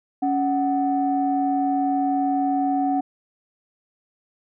sine tone pair together, 278.7 / 744 Hz, C#4 / F#5, +9 / +9 cents, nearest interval octave + perfect fourth, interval 1700 cents, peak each -21 dBFS, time 0.22-3.01 s, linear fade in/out 10 ms, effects tanh soft clip ceiling -11 dBFS

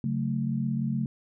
sine chord, F# minor, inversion second, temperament just, 138.75 / 185 / 222 Hz, C#3 / F#3 / A3, +2 / 0 / +16 cents, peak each -29 / -33 / -29 dBFS, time 0.04-1.06 s, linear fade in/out 2 ms, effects none

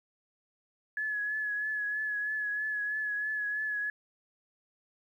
sine tone with vibrato, 1700 Hz, G#6, 40 cents sharp, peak -30 dBFS, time 0.97-3.9 s, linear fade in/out 2 ms, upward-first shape triangle, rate 3.1 Hz, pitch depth 36 cents each way, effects 11-bit

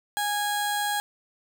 15% pulse tone with notch filter, 825 Hz, G#5, 12 cents flat, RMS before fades -27 dBFS, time 0.17-1 s, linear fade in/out 0 ms, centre 2400 Hz, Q 1.8, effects none

